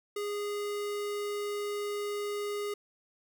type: tone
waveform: square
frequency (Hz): 411.6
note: G#4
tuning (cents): -16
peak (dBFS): -33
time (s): 0.16-2.74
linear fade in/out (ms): 5
effects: none